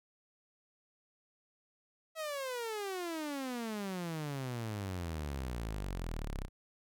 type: exponential sweep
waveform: sawtooth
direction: down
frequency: 652 to 30.87 Hz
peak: -33 dBFS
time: 2.15-6.49 s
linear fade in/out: 50 ms
effects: none